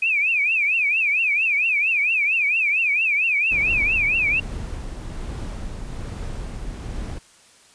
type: tone with vibrato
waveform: sine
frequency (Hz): 2474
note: D#7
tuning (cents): -10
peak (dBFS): -17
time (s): 0.02-4.4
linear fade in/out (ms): 5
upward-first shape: triangle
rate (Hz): 4.4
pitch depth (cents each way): 200
type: noise with tremolo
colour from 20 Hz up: brown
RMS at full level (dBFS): -29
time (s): 3.51-7.19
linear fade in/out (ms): 10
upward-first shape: triangle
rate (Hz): 1.2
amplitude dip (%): 35
effects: white hiss -52 dBFS RMS until 7.74 s + resampled to 22050 Hz